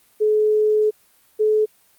sine tone pair in turn, 427.3 / 429.6 Hz, G#4 / A4, +49 / -41 cents, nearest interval unison, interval 10 cents, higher second, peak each -14 dBFS, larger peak neither, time 0.2-0.91 / 1.39-1.66 s, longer first, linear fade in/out 20 ms, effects white hiss -57 dBFS RMS until 1.98 s + Opus 32 kbps

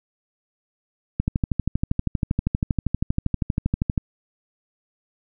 click train, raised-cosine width 5 ms, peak -8 dBFS, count 36, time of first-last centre 1.2-3.978 s, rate 12.6 Hz, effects none

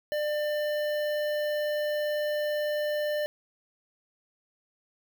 square tone with notch filter, 597 Hz, D5, 28 cents sharp, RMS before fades -29 dBFS, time 0.12-3.26 s, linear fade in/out 0 ms, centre 7800 Hz, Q 0.58, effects 9-bit

